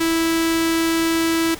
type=tone with notch filter; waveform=sawtooth; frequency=328.6 Hz; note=E4; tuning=5 cents flat; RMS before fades=-19 dBFS; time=0-1.55 s; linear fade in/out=10 ms; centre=730 Hz; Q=1.1; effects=pink hiss -37 dBFS RMS until 1.59 s